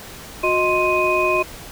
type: tone cluster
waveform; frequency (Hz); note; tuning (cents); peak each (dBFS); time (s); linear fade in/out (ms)
sine; 363.1 / 625 / 1049 / 2495; F#4 / D#5 / C6 / D#7; -33 / +8 / +4 / +4; -21; 0.43-1.43; 10
effects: pink hiss -37 dBFS RMS until 1.71 s